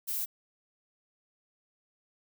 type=noise; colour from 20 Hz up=violet; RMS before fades=-33 dBFS; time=0.07-0.26 s; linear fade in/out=20 ms; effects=none